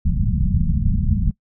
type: low-pass noise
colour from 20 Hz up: pink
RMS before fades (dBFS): -18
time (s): 0.05-1.31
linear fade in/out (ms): 5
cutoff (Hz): 220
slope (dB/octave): 96
effects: noise-tail reverb RT60 0.1 s tail -22 dB re dry